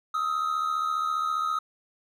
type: tone pair together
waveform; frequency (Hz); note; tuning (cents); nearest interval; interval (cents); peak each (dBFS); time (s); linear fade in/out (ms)
triangle; 1259.1 / 1334; D#6 / E6; +20 / +20; minor second; 100; -24 / -30; 0.14-1.59; 5
effects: none